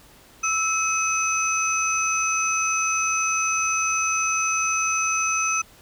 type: tone cluster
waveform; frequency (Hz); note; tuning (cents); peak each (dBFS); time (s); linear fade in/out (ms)
sine; 1312 / 2552 / 6040; E6 / D#7 / F#8; -9 / +43 / +35; -24; 0.43-5.62; 10
effects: tanh soft clip ceiling -13 dBFS + pink hiss -51 dBFS RMS until 5.81 s